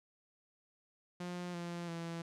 sawtooth tone with pitch steps, 177.3 / 172.35 / 167.54 Hz, F3 / F3 / E3, +26 / -23 / +28 cents, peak -36 dBFS, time 1.2-2.22 s, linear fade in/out 5 ms, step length 340 ms, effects low-pass 8000 Hz 12 dB/octave

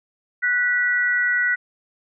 sine tone pair together, 1480 / 1950.1 Hz, F#6 / B6, 0 / -22 cents, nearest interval perfect fourth, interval 478 cents, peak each -20 dBFS, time 0.42-1.56 s, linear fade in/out 20 ms, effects none

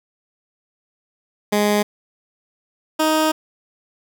15% pulse tone pair in turn, 207.7 / 312.7 Hz, G#3 / D#4, 0 / +9 cents, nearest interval perfect fifth, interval 709 cents, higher second, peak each -9 dBFS, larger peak neither, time 1.52-1.83 / 2.99-3.32 s, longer second, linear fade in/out 10 ms, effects none

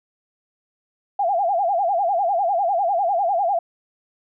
sine tone with vibrato, 740 Hz, F#5, in tune, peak -17 dBFS, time 1.19-3.59 s, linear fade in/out 5 ms, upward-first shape sine, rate 10 Hz, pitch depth 190 cents each way, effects none

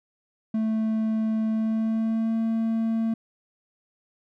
triangle tone with pitch glide, 220 to 225 Hz, A3 to A3, 0 to +39 cents, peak -20 dBFS, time 0.54-3.14 s, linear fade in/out 5 ms, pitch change +39 cents, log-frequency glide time 1.5-2.34 s, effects none

